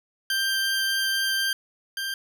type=tone pair in turn; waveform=20% pulse; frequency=1576 / 1581.5 Hz; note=G6 / G6; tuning=+9 / +15 cents; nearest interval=unison; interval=6 cents; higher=second; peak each=-18 / -23 dBFS; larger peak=first; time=0.3-1.53 / 1.97-2.14 s; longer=first; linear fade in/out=2 ms; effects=none